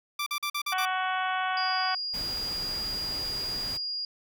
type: tone bursts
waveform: 15% pulse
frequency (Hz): 1174.7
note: D6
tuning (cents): 0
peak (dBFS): -22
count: 6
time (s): 0.19-0.854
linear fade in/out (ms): 5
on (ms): 74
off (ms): 44
type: harmonic tone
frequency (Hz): 373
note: F#4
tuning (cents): +14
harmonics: 2 / 3 / 4 / 5 / 6 / 7 / 8 / 9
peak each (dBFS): -30 / -32 / -32 / -40 / -40 / -42 / -41 / -43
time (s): 0.72-1.95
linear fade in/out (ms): 5
type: tone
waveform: sine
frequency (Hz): 4844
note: D#8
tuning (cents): -47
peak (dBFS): -30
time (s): 1.57-4.05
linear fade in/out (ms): 2
type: noise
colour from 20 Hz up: pink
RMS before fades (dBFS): -40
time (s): 2.13-3.78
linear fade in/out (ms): 20
effects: none